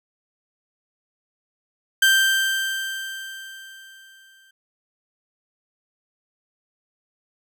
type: tone with exponential decay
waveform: 30% pulse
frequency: 1568 Hz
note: G6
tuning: in tune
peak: -10 dBFS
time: 2.02-4.51 s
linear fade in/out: 5 ms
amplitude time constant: 540 ms
effects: none